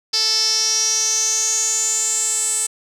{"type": "tone with band-pass filter sweep", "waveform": "sawtooth", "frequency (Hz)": 440.4, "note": "A4", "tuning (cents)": 2, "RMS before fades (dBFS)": -19, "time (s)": [0.13, 2.67], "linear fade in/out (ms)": 10, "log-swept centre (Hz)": [5000, 8200], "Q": 9.9, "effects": []}